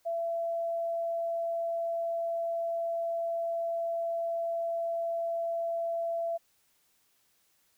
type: tone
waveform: sine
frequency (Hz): 672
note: E5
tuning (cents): +33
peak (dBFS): -29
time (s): 0.05-6.38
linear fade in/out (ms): 20
effects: white hiss -70 dBFS RMS until 7.77 s